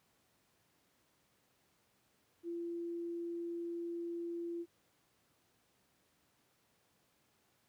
sine tone, 341.1 Hz, F4, 41 cents flat, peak -38 dBFS, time 2.43-4.66 s, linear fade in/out 50 ms, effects pink hiss -74 dBFS RMS until 7.68 s + high-pass 100 Hz 12 dB/octave

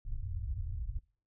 pink low-pass noise, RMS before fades -37 dBFS, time 0.05-0.99 s, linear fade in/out 2 ms, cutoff 110 Hz, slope 48 dB/octave, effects noise-tail reverb RT60 0.4 s tail -23 dB re dry

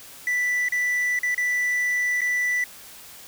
triangle tone with dropouts, 1975.5 Hz, B6, in tune, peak -19 dBFS, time 0.27-2.64 s, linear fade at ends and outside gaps 2 ms, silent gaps 0.686-0.722 / 1.19-1.232 / 1.346-1.378 / 2.208-2.216 s, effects white hiss -44 dBFS RMS until 3.27 s

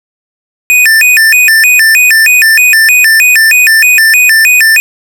square tone with vibrato, 2103 Hz, C7, 8 cents sharp, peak -3 dBFS, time 0.7-4.8 s, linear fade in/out 0 ms, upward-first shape square, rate 3.2 Hz, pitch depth 290 cents each way, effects none

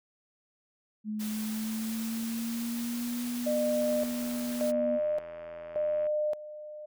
sine tone with pitch glide, 213.4 to 242.3 Hz, G#3 to B3, +47 to -33 cents, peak -31 dBFS, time 1.04-5 s, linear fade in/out 50 ms, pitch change +220 cents, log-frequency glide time 1.19-3.23 s
white noise, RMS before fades -42 dBFS, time 1.19-4.72 s, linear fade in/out 20 ms
sine tone with tremolo, 604 Hz, D5, 48 cents sharp, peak -26 dBFS, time 3.46-6.86 s, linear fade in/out 10 ms, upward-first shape square, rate 0.87 Hz, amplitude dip 80%
click train, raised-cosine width 0.5 ms, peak -34 dBFS, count 188, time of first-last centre 3.82-6.068 s, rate 83.2 Hz
effects none

